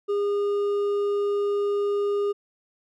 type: tone with hard clipping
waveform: triangle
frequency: 406.9 Hz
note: G#4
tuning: 35 cents flat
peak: -23 dBFS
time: 0.08-2.33 s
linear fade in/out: 20 ms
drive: 8 dB
effects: none